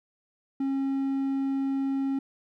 triangle tone, 271.6 Hz, C#4, 35 cents flat, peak -23 dBFS, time 0.6-2.19 s, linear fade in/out 5 ms, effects none

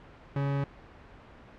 40% pulse tone, 139.9 Hz, C#3, 16 cents sharp, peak -26 dBFS, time 0.36-0.64 s, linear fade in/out 2 ms, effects pink hiss -51 dBFS RMS until 1.58 s + low-pass 2000 Hz 12 dB/octave

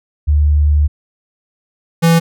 sine / square tone pair in turn, 74.1 / 166.35 Hz, D2 / E3, +16 / +16 cents, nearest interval octave + major second, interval 1400 cents, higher second, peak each -8 dBFS, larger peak neither, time 0.27-0.88 / 2.02-2.2 s, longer first, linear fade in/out 20 ms, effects none

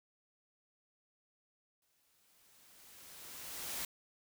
white noise with exponential growth, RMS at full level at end -39 dBFS, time 1.82-3.85 s, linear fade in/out 2 ms, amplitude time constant 440 ms, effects none

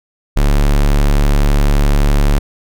square tone, 35.89 Hz, D1, 39 cents flat, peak -9 dBFS, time 0.36-2.39 s, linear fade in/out 10 ms, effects none

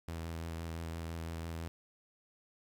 sawtooth tone with vibrato, 82.5 Hz, E2, 2 cents sharp, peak -35 dBFS, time 0.08-1.68 s, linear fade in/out 0 ms, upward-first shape square, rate 5.9 Hz, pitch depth 15 cents each way, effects 11-bit

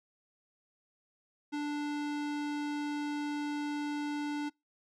square tone with low-pass filter, 293.7 Hz, D4, in tune, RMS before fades -35 dBFS, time 1.52-4.5 s, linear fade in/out 20 ms, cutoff 5700 Hz, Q 0.6, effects noise-tail reverb RT60 0.2 s tail -25 dB re dry

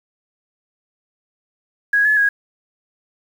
sine tone with pitch steps, 1656 / 1713 / 1649 Hz, G#6 / A6 / G#6, -5 / -47 / -13 cents, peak -12 dBFS, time 1.93-2.29 s, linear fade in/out 5 ms, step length 120 ms, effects 7-bit

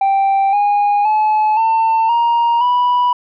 sine tone with pitch steps, 784 / 820.1 / 857.9 / 897.5 / 938.8 / 982.1 Hz, G5 / G#5 / A5 / A5 / A#5 / B5, 0 / -22 / -44 / +34 / +12 / -10 cents, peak -8 dBFS, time 0.01-3.13 s, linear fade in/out 5 ms, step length 520 ms, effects tanh soft clip ceiling -10 dBFS

